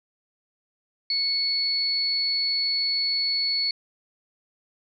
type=tone pair together; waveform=sine; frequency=2209 / 4413 Hz; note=C#7 / C#8; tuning=-7 / -9 cents; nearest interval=octave; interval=1198 cents; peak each=-34 / -22 dBFS; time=1.1-3.71 s; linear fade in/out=2 ms; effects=none

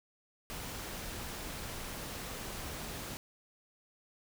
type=noise; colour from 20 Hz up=pink; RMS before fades=-42 dBFS; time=0.5-3.17 s; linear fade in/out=0 ms; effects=none

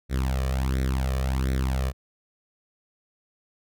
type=tone with flanger; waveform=sawtooth; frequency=65.5 Hz; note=C2; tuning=2 cents sharp; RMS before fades=-25 dBFS; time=0.09-1.93 s; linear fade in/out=50 ms; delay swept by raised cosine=0.51 to 1.71 ms; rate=1.4 Hz; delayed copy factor=+0.8; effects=none

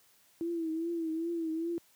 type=tone with vibrato; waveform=sine; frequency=329.6 Hz; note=E4; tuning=in tune; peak=-31 dBFS; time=0.41-1.78 s; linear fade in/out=0 ms; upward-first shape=triangle; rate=2.5 Hz; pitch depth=75 cents each way; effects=white hiss -65 dBFS RMS until 1.95 s + high-pass 80 Hz 12 dB/octave

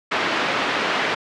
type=band-pass noise; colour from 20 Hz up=white; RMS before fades=-22 dBFS; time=0.11-1.15 s; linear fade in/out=10 ms; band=220 to 2300 Hz; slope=12 dB/octave; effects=low-pass 5000 Hz 12 dB/octave

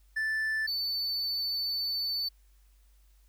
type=tone pair in turn; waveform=triangle; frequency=1759 / 4507 Hz; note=A6 / C#8; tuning=-1 / +28 cents; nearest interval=octave + major third; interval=1629 cents; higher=second; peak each=-26 / -28 dBFS; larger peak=first; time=0.16-0.67 / 0.67-2.29 s; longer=second; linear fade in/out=10 ms; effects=added 49 Hz sine -58 dBFS peak until 3.28 s + white hiss -71 dBFS RMS until 3.28 s

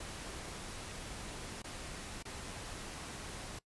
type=noise with dropouts; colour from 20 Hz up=pink; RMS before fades=-45 dBFS; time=0-3.59 s; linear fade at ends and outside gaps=5 ms; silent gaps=1.621-1.641 / 2.227-2.252 s; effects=noise-tail reverb RT60 0.1 s tail -20 dB re dry + resampled to 24000 Hz

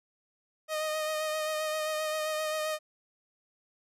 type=tone with vibrato; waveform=sawtooth; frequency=620 Hz; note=D#5; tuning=6 cents flat; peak=-26 dBFS; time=0.68-2.79 s; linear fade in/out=50 ms; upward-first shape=sine; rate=7.6 Hz; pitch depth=21 cents each way; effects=resampled to 32000 Hz

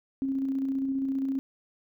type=tone with tremolo; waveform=sine; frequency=269.3 Hz; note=C#4; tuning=50 cents flat; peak=-25 dBFS; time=0.22-1.39 s; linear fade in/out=0 ms; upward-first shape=square; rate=15 Hz; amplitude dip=25%; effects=none

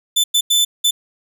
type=tone bursts at uneven times; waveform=sawtooth; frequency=3520 Hz; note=A7; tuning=in tune; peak=-9 dBFS; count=4; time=0.16-0.24 / 0.34-0.41 / 0.5-0.65 / 0.84-0.91 s; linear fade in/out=10 ms; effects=none

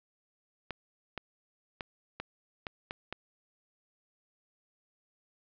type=clicks; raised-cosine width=0.3 ms; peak=-20 dBFS; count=7; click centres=0.707 / 1.177 / 1.808 / 2.2 / 2.668 / 2.909 / 3.126 s; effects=low-pass 4000 Hz 12 dB/octave

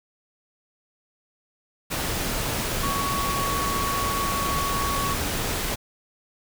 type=tone in noise; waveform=sine; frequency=1118 Hz; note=C#6; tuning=14 cents sharp; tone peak=-26 dBFS; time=2.82-5.15 s; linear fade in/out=20 ms; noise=pink; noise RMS=-27 dBFS; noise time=1.9-5.76 s; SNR=-2 dB; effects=none

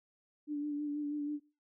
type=tone with vibrato; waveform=sine; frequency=293.7 Hz; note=D4; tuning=in tune; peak=-33 dBFS; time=0.47-1.4 s; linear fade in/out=50 ms; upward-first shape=sine; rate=6.2 Hz; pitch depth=27 cents each way; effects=noise-tail reverb RT60 0.3 s tail -20 dB re dry

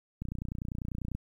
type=click train; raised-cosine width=5 ms; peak=-23 dBFS; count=29; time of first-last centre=0.22-1.15 s; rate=30.1 Hz; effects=10-bit

